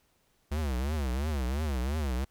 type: tone with vibrato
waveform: square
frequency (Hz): 69.6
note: C#2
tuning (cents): +8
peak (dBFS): -29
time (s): 0.51-2.25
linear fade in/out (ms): 10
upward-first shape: triangle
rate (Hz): 2.9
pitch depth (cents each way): 260
effects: pink hiss -70 dBFS RMS until 2.3 s